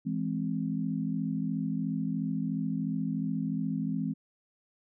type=chord; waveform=sine; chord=E augmented; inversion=none; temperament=equal; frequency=164.81 / 207.7 / 261.6 Hz; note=E3 / G#3 / B#3; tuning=0 / 0 / 0 cents; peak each=-33 dBFS; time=0.05-4.14 s; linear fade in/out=20 ms; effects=none